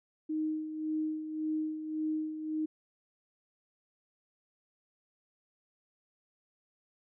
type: tone with tremolo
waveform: sine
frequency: 311.1 Hz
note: D#4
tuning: in tune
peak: -29 dBFS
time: 0.29-2.66 s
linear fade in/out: 10 ms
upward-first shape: sine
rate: 1.8 Hz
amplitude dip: 60%
effects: none